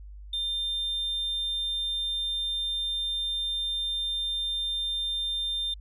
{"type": "tone", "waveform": "sine", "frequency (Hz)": 3600, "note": "A7", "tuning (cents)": 39, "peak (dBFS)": -25, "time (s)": [0.33, 5.74], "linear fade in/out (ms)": 5, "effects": ["tanh soft clip ceiling -26 dBFS", "added 50 Hz sine -41 dBFS peak until 5.8 s"]}